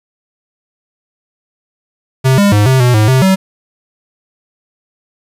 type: tone with pitch steps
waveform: square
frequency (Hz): 131.7 / 201.8 / 103.9 / 131.4 / 123.5 / 107.4 / 130.9 / 190.4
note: C3 / G#3 / G#2 / C3 / B2 / A2 / C3 / F#3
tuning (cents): +12 / -49 / +1 / +8 / 0 / -41 / +1 / +50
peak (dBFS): -7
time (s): 2.24-3.36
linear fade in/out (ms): 20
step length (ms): 140
effects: resampled to 32000 Hz + 8-bit